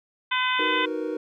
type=harmonic tone; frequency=507 Hz; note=B4; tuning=45 cents sharp; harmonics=2 / 3 / 4 / 5 / 6 / 7; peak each=-26 / -28 / -29 / -30 / -31 / -31 dBFS; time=0.31-0.86 s; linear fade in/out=10 ms
type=chord; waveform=triangle; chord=B major seventh; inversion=first; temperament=equal; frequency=311.1 / 370 / 466.2 / 493.9 Hz; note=D#4 / F#4 / A#4 / B4; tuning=0 / 0 / 0 / 0 cents; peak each=-29 / -32 / -29 / -32 dBFS; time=0.59-1.17 s; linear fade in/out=5 ms
effects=none